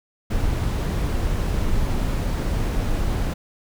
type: noise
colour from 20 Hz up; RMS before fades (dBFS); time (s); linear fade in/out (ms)
brown; -22; 0.3-3.34; 10
effects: none